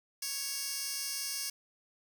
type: tone with high-pass filter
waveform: 15% pulse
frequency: 554.4 Hz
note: C#5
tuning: in tune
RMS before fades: -37 dBFS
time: 0.22-1.5 s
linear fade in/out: 5 ms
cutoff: 5200 Hz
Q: 1.1
effects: none